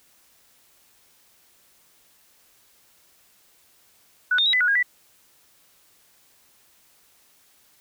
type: tone with pitch steps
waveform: sine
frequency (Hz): 1481 / 3653 / 3845 / 2003 / 1461 / 1629 / 1965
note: F#6 / A#7 / B7 / B6 / F#6 / G#6 / B6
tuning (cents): +1 / -36 / -47 / +24 / -22 / -34 / -9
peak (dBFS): -17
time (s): 4.31-4.828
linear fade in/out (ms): 5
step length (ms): 74
effects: white hiss -59 dBFS RMS until 7.8 s